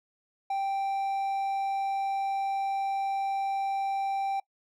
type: tone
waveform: triangle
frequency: 784 Hz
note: G5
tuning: in tune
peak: -25 dBFS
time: 0.5-4.4 s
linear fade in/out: 5 ms
effects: noise-tail reverb RT60 0.1 s tail -23 dB re dry